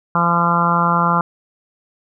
harmonic tone, 171.2 Hz, F3, 34 cents flat, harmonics 1 / 2 / 3 / 4 / 5 / 6 / 7 / 8, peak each -19 / -31 / -27 / -26 / -22 / -19 / -19 / -20 dBFS, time 0.15-1.21 s, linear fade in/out 2 ms, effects none

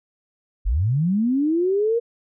sine linear sweep, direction up, 38.89 to 476.7 Hz, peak -17 dBFS, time 0.65-2 s, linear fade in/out 20 ms, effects none

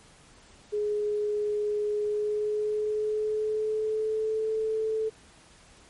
sine tone with pitch glide, 418.3 to 438.6 Hz, G#4 to A4, +12 to -6 cents, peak -25 dBFS, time 0.72-5.1 s, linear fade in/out 20 ms, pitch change +82 cents, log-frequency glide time 1.99-4.51 s, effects pink hiss -55 dBFS RMS until 5.89 s + MP3 48 kbps

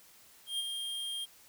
square tone with ADSR envelope, 3213 Hz, G7, 42 cents sharp, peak -31 dBFS, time 0.46-1.26 s, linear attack 130 ms, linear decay 27 ms, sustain -5 dB, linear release 24 ms, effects white hiss -59 dBFS RMS until 1.48 s

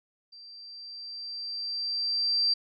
sine tone with level ramp, 4699 Hz, D8, in tune, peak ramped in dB -46 to -21 dBFS, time 0.32-2.54 s, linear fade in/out 10 ms, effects none

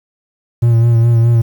triangle tone with vibrato, 116.54 Hz, A#2, in tune, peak -5 dBFS, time 0.62-1.42 s, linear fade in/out 10 ms, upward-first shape sine, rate 4.8 Hz, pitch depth 31 cents each way, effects 7-bit

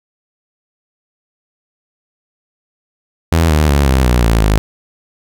sawtooth tone with pitch steps, 82.3 / 76.35 / 70.82 / 65.7 / 60.95 / 56.54 / 52.45 Hz, E2 / D#2 / C#2 / C2 / B1 / A1 / G#1, -2 / -32 / +38 / +8 / -22 / +48 / +18 cents, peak -5 dBFS, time 3.32-4.58 s, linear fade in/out 0 ms, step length 180 ms, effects none

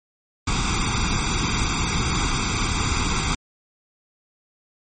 pink noise with comb filter, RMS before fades -22 dBFS, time 0.47-3.35 s, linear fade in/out 5 ms, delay 0.84 ms, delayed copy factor +1, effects MP3 32 kbps

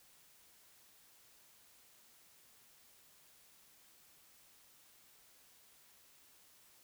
silence, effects white hiss -65 dBFS RMS until 6.83 s

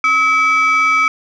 sine tone pair together, 1286 / 2297 Hz, E6 / D7, -43 / -39 cents, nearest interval minor seventh, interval 1004 cents, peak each -11 dBFS, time 0.04-1.08 s, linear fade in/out 2 ms, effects tanh soft clip ceiling -7 dBFS

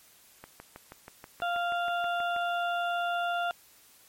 click train, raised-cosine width 0.5 ms, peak -28 dBFS, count 13, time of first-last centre 0.44-2.363 s, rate 6.24 Hz
harmonic tone, 697 Hz, F5, 4 cents flat, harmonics 1 / 2 / 4 / 5, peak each -29 / -32 / -41 / -43 dBFS, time 1.42-3.51 s, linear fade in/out 0 ms
effects white hiss -58 dBFS RMS until 4.08 s + MP3 64 kbps

